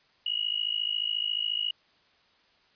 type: tone with amplitude modulation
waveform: sine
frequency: 2900 Hz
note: F#7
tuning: 35 cents flat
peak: -23 dBFS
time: 0.26-1.71 s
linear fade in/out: 5 ms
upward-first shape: sine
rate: 54.2 Hz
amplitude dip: 90%
effects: white hiss -64 dBFS RMS until 2.75 s + resampled to 11025 Hz